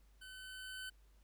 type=tone with level ramp; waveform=25% pulse; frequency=1518 Hz; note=F#6; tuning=44 cents sharp; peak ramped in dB=-48 to -40 dBFS; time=0.21-0.9 s; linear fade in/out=10 ms; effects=added 50 Hz sine -63 dBFS peak until 1.23 s + pink hiss -75 dBFS RMS until 1.23 s